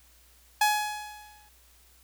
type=tone with exponential decay; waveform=sawtooth; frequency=842 Hz; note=G#5; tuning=24 cents sharp; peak=-15 dBFS; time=0.61-1.49 s; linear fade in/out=5 ms; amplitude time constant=190 ms; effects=added 60 Hz sine -60 dBFS peak until 2.03 s + white hiss -60 dBFS RMS until 2.03 s